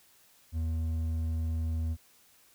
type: tone with hard clipping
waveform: sine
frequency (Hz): 80.9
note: E2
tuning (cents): -32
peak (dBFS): -30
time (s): 0.52-1.97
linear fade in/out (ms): 50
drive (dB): 5
effects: white hiss -62 dBFS RMS until 2.54 s